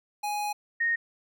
square / sine tone pair in turn, 831 / 1855.9 Hz, G#5 / A#6, +1 / -8 cents, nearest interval octave + major second, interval 1391 cents, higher second, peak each -29 / -23 dBFS, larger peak second, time 0.23-0.53 / 0.8-0.96 s, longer first, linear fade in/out 10 ms, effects none

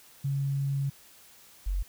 sine tone pair in turn, 138.59 / 46.16 Hz, C#3 / F#1, 0 / -3 cents, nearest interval octave + perfect fifth, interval 1903 cents, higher first, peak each -26 dBFS, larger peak neither, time 0.24-0.9 / 1.66-1.83 s, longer first, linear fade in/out 10 ms, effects white hiss -55 dBFS RMS until 1.88 s

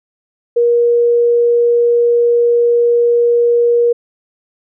sine tone, 474.8 Hz, A#4, 32 cents sharp, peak -8 dBFS, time 0.56-3.93 s, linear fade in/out 10 ms, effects none

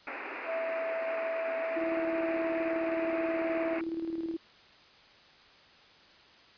white band-pass noise, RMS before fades -40 dBFS, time 0.07-3.81 s, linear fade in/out 0 ms, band 250 to 2600 Hz, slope 96 dB/octave
sine tone, 656 Hz, E5, 9 cents flat, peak -31 dBFS, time 0.45-3.8 s, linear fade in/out 50 ms
sine tone with tremolo, 329.6 Hz, E4, in tune, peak -30 dBFS, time 1.76-4.37 s, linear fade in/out 10 ms, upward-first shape square, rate 19 Hz, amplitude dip 50%
effects white hiss -57 dBFS RMS until 6.57 s + resampled to 11025 Hz

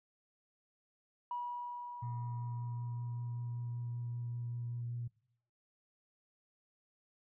sine tone with exponential decay, 969 Hz, B5, 33 cents flat, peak -35 dBFS, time 1.31-4.81 s, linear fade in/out 2 ms, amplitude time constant 760 ms
sine tone with vibrato, 119.5 Hz, A#2, 43 cents sharp, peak -37 dBFS, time 2.02-5.08 s, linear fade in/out 10 ms, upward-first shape triangle, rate 5.2 Hz, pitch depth 12 cents each way
effects noise-tail reverb RT60 0.7 s tail -23 dB re dry + tanh soft clip ceiling -30 dBFS

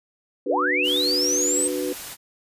sine chord, B minor, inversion first, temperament equal, 293.7 / 370 / 493.9 Hz, D4 / F#4 / B4, 0 / 0 / 0 cents, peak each -28 / -28 / -28 dBFS, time 0.46-1.93 s, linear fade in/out 5 ms
sine linear sweep, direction up, 315.6 to 8410 Hz, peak -20 dBFS, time 0.48-1.68 s, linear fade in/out 10 ms
white noise, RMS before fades -35 dBFS, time 0.83-2.17 s, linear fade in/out 50 ms
effects resampled to 32000 Hz

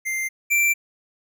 square tone pair in turn, 2093 / 2349 Hz, C7 / D7, 0 / 0 cents, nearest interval major second, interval 200 cents, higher second, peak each -24 / -17 dBFS, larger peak second, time 0.05-0.29 / 0.5-0.74 s, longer neither, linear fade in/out 20 ms, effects none

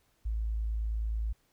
sine tone, 54.7 Hz, A1, 9 cents flat, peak -29 dBFS, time 0.25-1.33 s, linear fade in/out 10 ms, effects pink hiss -71 dBFS RMS until 1.52 s

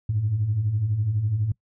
sine beating tone pair, 97 / 109 Hz, G2 / A2, -18 / -16 cents, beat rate 12 Hz, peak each -29 / -21 dBFS, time 0.09-1.52 s, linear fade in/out 5 ms, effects noise-tail reverb RT60 0.1 s tail -24 dB re dry + tanh soft clip ceiling -14 dBFS

